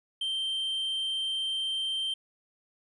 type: tone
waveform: triangle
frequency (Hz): 3136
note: G7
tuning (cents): 0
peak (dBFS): -27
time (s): 0.21-2.14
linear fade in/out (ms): 5
effects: resampled to 24000 Hz